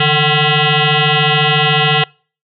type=tone with frequency modulation; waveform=sine; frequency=1366 Hz; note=F6; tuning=39 cents flat; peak=-9 dBFS; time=0-2.04 s; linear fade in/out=5 ms; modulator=302 Hz; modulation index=6.5; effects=noise-tail reverb RT60 0.4 s tail -26 dB re dry